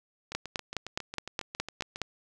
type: two click trains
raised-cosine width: 0.2 ms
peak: -21 / -13 dBFS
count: 13 / 9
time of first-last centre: 0.32-1.959 / 0.35-2.017 s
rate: 7.32 / 4.8 Hz
effects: none